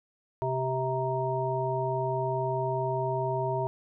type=harmonic tone with a mistuned harmonic; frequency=130 Hz; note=C3; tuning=11 cents flat; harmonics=1 / 3 / 5 / 7; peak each=-32 / -32 / -32 / -32 dBFS; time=0.42-3.67 s; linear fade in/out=0 ms; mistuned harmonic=7; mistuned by=+42 cents; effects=none